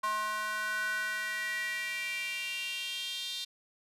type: tone with high-pass filter sweep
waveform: square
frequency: 213.3 Hz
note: G#3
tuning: 46 cents sharp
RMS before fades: -35 dBFS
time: 0.03-3.45 s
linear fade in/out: 10 ms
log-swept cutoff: 1100 to 3700 Hz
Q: 5.3
effects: resampled to 32000 Hz